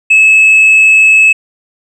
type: tone with tanh clipping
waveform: sine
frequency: 2594 Hz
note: E7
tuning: 28 cents flat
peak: -3 dBFS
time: 0.1-1.33 s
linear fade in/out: 10 ms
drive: 1 dB
effects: none